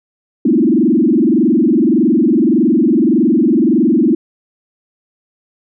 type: tone with frequency modulation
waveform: sine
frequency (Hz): 277.8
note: C#4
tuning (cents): +4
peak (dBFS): -8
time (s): 0.45-4.15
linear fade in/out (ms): 5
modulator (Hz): 21.7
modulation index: 3.1
effects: none